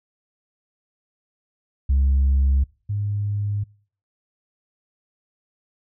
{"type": "tone pair in turn", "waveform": "sine", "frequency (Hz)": [67.9, 102.61], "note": ["C#2", "G#2"], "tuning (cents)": [-35, -20], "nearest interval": "perfect fifth", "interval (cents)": 715, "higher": "second", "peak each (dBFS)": [-13, -21], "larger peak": "first", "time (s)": [[1.89, 2.64], [2.89, 3.64]], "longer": "neither", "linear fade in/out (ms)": 10, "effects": ["noise-tail reverb RT60 0.5 s tail -26 dB re dry", "tanh soft clip ceiling -13 dBFS"]}